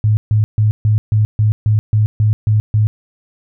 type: tone bursts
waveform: sine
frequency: 107.1 Hz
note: A2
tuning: 46 cents flat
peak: -9 dBFS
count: 11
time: 0.04-2.87 s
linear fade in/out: 0 ms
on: 130 ms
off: 140 ms
effects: none